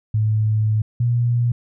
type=tone pair in turn; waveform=sine; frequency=108.2 / 119.75 Hz; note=A2 / A#2; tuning=-29 / +47 cents; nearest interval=major second; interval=176 cents; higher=second; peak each=-15 dBFS; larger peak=neither; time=0.14-0.82 / 1-1.52 s; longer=first; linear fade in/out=5 ms; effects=none